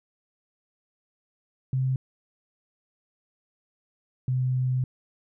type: tone pair in turn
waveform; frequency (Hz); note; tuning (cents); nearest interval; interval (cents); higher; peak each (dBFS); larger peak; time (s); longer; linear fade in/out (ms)
sine; 130.81 / 128.04; C3 / C3; 0 / -37; unison; 37; first; -22; neither; 1.73-1.96 / 4.28-4.84; second; 2
effects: none